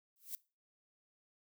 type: noise with exponential growth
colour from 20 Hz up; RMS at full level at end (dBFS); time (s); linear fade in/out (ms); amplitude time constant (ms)
violet; -39; 0.16-0.35; 0; 41
effects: noise-tail reverb RT60 0.3 s tail -21 dB re dry